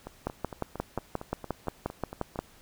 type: two click trains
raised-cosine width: 1 ms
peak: -24 / -15 dBFS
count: 11 / 13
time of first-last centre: 0.07-2.358 / 0.27-2.39 s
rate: 4.37 / 5.66 Hz
effects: pink hiss -57 dBFS RMS until 2.61 s